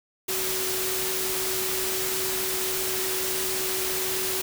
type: tone in noise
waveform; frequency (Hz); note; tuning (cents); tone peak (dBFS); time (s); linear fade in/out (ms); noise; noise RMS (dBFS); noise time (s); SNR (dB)
sine; 375.9; F#4; +27; -32; 0.28-4.42; 10; white; -28; 0.28-4.42; -7
effects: none